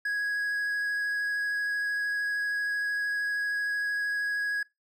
triangle tone with vibrato, 1661.2 Hz, G#6, in tune, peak -25 dBFS, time 0.05-4.63 s, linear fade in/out 5 ms, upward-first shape sine, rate 13 Hz, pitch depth 8 cents each way, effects noise-tail reverb RT60 0.2 s tail -22 dB re dry

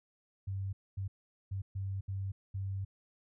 sine tone bursts at uneven times, 97.1 Hz, G2, 16 cents flat, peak -34 dBFS, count 6, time 0.47-0.73 / 0.97-1.08 / 1.51-1.62 / 1.75-2.01 / 2.08-2.32 / 2.54-2.85 s, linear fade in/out 10 ms, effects none

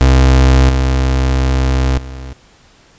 35% pulse tone with level steps, 65.41 Hz, C2, in tune, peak -4 / -9 / -24 dBFS, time 0.01-2.33 s, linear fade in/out 0 ms, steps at 0.69 / 1.98 s, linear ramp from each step 2 ms, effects pink hiss -47 dBFS RMS until 2.98 s + resampled to 16000 Hz

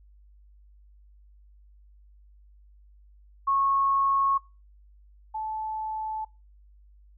sine tone pair in turn, 1097 / 870.7 Hz, C#6 / A5, -18 / -18 cents, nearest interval major third, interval 400 cents, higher first, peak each -21 / -29 dBFS, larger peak first, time 3.47-4.38 / 5.34-6.25 s, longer neither, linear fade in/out 10 ms, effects noise-tail reverb RT60 0.3 s tail -23 dB re dry + added 50 Hz sine -52 dBFS peak until 7.17 s

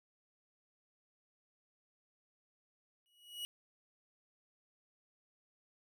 45% pulse tone with exponential growth, 2912 Hz, F#7, 28 cents flat, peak -37 dBFS, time 3.06-3.45 s, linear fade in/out 0 ms, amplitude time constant 83 ms, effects none

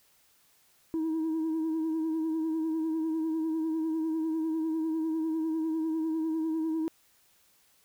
sine tone with vibrato, 320 Hz, D#4, 49 cents sharp, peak -25 dBFS, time 0.94-6.88 s, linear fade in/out 0 ms, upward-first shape triangle, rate 10 Hz, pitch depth 46 cents each way, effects tanh soft clip ceiling -26 dBFS + white hiss -65 dBFS RMS until 7.84 s

